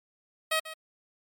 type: tone with echo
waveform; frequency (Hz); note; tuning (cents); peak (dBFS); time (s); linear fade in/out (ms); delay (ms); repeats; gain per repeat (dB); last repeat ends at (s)
10% pulse; 634; D#5; +32; -16; 0.51-0.6; 10; 140; 1; -14; 0.74
effects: MP3 96 kbps